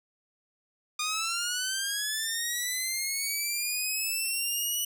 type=linear sweep; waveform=10% pulse; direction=up; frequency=1215 to 2960 Hz; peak=-20 dBFS; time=0.99-4.85 s; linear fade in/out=5 ms; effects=none